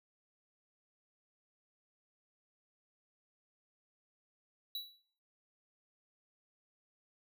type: tone with exponential decay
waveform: square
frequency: 3926 Hz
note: B7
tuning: 11 cents flat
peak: -36 dBFS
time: 4.75-5.02 s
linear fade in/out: 2 ms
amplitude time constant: 57 ms
effects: noise-tail reverb RT60 0.5 s tail -20 dB re dry